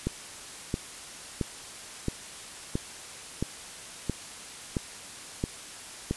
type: click train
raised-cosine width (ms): 3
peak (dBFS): -14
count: 10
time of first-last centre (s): 0.07-6.11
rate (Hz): 1.49
effects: white hiss -43 dBFS RMS until 6.16 s + resampled to 24000 Hz